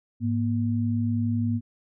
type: tone pair together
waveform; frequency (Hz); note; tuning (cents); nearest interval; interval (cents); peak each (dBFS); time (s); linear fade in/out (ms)
sine; 105.5 / 237.3; G#2 / A#3; +28 / +31; octave + major second; 1403; -25; 0.2-1.61; 50
effects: none